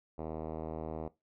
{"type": "tone with low-pass filter", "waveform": "5% pulse", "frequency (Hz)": 79.3, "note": "D#2", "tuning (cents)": 33, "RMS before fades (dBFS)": -40, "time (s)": [0.18, 1.08], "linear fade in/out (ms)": 5, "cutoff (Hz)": 670, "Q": 0.92, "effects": ["noise-tail reverb RT60 0.2 s tail -18 dB re dry"]}